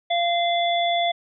harmonic tone, 690 Hz, F5, 21 cents flat, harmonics 1 / 3 / 5, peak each -20 / -29 / -26 dBFS, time 0.1-1.12 s, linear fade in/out 10 ms, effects none

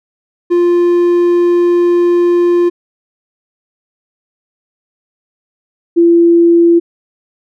triangle / sine tone pair in turn, 349.2 / 340 Hz, F4 / F4, 0 / -46 cents, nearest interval unison, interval 46 cents, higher first, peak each -5 / -4 dBFS, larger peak second, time 0.5-2.7 / 5.96-6.8 s, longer first, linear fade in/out 20 ms, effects none

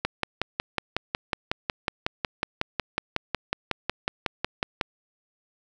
click train, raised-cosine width 0.3 ms, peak -8 dBFS, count 27, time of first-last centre 0.05-4.812 s, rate 5.46 Hz, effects none

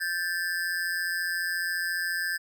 square ring-modulated tone, 1661.2 Hz, G#6, in tune, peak -25 dBFS, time 0-2.38 s, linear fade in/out 20 ms, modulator 87.2 Hz, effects none

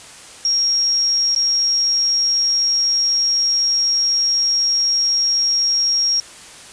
sine tone with dropouts, 5588 Hz, F8, in tune, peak -14 dBFS, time 0.45-6.2 s, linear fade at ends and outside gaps 1 ms, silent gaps 1.349-1.361 s, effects white hiss -39 dBFS RMS until 6.72 s + resampled to 22050 Hz

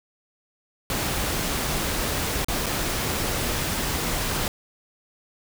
pink noise with dropouts, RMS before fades -26 dBFS, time 0.9-4.48 s, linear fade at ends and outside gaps 1 ms, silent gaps 2.446-2.484 / 2.66-2.665 s, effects none

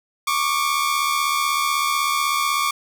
sawtooth tone pair together, 1108.7 / 1184.8 Hz, C#6 / D6, 0 / +15 cents, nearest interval minor second, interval 115 cents, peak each -18 dBFS, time 0.27-2.71 s, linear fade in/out 5 ms, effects none

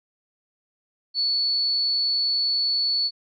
sine tone, 4435 Hz, C#8, in tune, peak -20 dBFS, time 1.14-3.11 s, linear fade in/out 50 ms, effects none

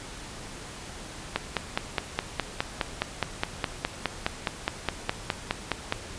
click train, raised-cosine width 0.3 ms, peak -8 dBFS, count 23, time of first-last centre 1.36-5.924 s, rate 4.82 Hz, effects pink hiss -41 dBFS RMS until 6.18 s + resampled to 22050 Hz

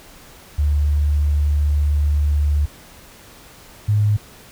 sine tone pair in turn, 73.42 / 104.67 Hz, D2 / G#2, 0 / +14 cents, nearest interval tritone, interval 614 cents, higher second, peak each -14 / -13 dBFS, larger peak second, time 0.58-2.66 / 3.88-4.17 s, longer first, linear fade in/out 10 ms, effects pink hiss -44 dBFS RMS until 4.51 s

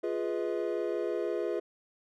triangle chord, F half-diminished seventh, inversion none, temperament equal with one note detuned, 349.2 / 415.3 / 493.9 / 636.4 Hz, F4 / Ab4 / Cb5 / Eb5, 0 / 0 / 0 / +39 cents, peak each -32 / -32 / -34 / -36 dBFS, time 0.03-1.6 s, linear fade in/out 10 ms, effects none

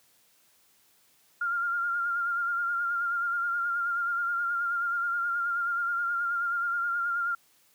sine tone with vibrato, 1396.9 Hz, F6, in tune, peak -26 dBFS, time 1.41-7.35 s, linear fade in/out 5 ms, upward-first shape sine, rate 9.4 Hz, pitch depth 34 cents each way, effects white hiss -64 dBFS RMS until 7.74 s + high-pass 80 Hz 12 dB/octave

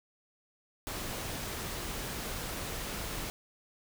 pink noise, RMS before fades -38 dBFS, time 0.87-3.3 s, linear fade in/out 0 ms, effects none

